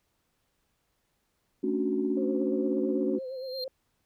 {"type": "chord", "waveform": "sine", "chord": "D major seventh", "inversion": "second", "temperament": "equal", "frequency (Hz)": [220, 277.2, 293.7, 370], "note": ["A3", "C#4", "D4", "F#4"], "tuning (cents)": [0, 0, 0, 0], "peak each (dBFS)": [-32, -30, -33, -29], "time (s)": [1.63, 3.19], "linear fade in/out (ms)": 10}
{"type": "tone with vibrato", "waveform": "sine", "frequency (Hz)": 520, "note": "C5", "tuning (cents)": -11, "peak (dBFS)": -34, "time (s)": [2.17, 3.68], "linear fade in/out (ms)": 2, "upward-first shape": "sine", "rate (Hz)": 8.8, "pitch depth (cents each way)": 52}
{"type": "tone with exponential growth", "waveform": "triangle", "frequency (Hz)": 4186, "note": "C8", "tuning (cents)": 0, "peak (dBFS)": -30, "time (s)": [3.18, 3.64], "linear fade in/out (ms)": 1, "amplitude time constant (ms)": 100}
{"effects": ["tanh soft clip ceiling -14 dBFS", "pink hiss -75 dBFS RMS until 4.05 s"]}